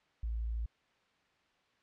sine tone, 56.4 Hz, A1, 44 cents sharp, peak -33 dBFS, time 0.23-0.66 s, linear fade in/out 5 ms, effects white hiss -71 dBFS RMS until 1.82 s + low-pass 3000 Hz 12 dB/octave

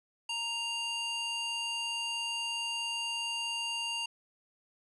square tone with high-pass filter, 932.3 Hz, A#5, in tune, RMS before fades -35 dBFS, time 0.29-4.06 s, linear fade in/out 5 ms, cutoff 2000 Hz, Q 7.5, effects resampled to 24000 Hz

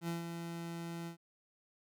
30% pulse tone with ADSR envelope, 168.7 Hz, E3, 40 cents sharp, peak -32 dBFS, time 0.01-1.17 s, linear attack 72 ms, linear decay 140 ms, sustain -6 dB, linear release 100 ms, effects none

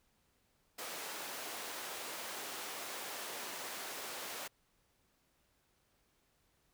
pink high-pass noise, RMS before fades -44 dBFS, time 0.78-4.48 s, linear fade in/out 10 ms, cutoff 470 Hz, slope 12 dB/octave, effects pink hiss -75 dBFS RMS until 6.73 s

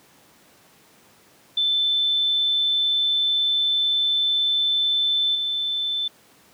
sine tone with level steps, 3529 Hz, A7, 4 cents sharp, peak -18 / -22 dBFS, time 1.57-6.08 s, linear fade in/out 5 ms, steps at 5.35 s, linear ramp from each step 2 ms, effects pink hiss -54 dBFS RMS until 6.53 s + high-pass 150 Hz 12 dB/octave

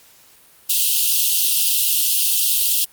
white high-pass noise, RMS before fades -17 dBFS, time 0.69-2.85 s, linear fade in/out 10 ms, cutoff 2700 Hz, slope 96 dB/octave, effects white hiss -50 dBFS RMS until 2.92 s + Opus 48 kbps

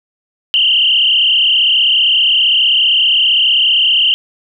sine tone with frequency modulation, 2960 Hz, F#7, in tune, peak -8 dBFS, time 0.54-4.14 s, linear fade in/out 0 ms, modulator 35.3 Hz, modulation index 5, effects none

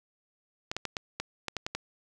clicks, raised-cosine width 0.2 ms, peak -15 dBFS, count 9, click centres 0.715 / 0.766 / 0.853 / 0.968 / 1.2 / 1.483 / 1.567 / 1.665 / 1.75 s, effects none

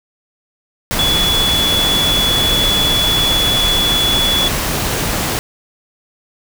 sine tone in noise, 3413 Hz, G#7, 47 cents sharp, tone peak -13 dBFS, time 0.99-4.48 s, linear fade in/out 0 ms, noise pink, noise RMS -18 dBFS, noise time 0.91-5.39 s, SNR +2 dB, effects none

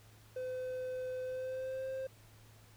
triangle tone with pitch glide, 510 to 527.1 Hz, C5 to C5, -44 to +13 cents, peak -35 dBFS, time 0.36-2.07 s, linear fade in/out 5 ms, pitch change +57 cents, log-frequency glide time 1.22-1.87 s, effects added 108 Hz sine -59 dBFS peak until 2.76 s + pink hiss -63 dBFS RMS until 2.76 s

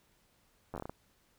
slowing click train, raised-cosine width 1 ms, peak -26 dBFS, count 8, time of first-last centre 0.74-0.895 s, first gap 10 ms, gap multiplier 1.26, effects pink hiss -70 dBFS RMS until 1.38 s

